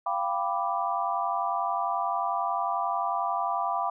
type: chord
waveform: sine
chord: G dominant seventh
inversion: third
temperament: equal with one note detuned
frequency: 692.8 / 784 / 987.8 / 1174.7 Hz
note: F5 / G5 / B5 / D6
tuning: -14 / 0 / 0 / 0 cents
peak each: -31 dBFS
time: 0.06-3.9 s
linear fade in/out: 5 ms
effects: none